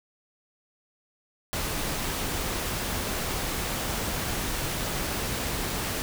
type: noise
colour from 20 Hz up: pink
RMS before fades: -30 dBFS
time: 1.53-6.02 s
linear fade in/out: 0 ms
effects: none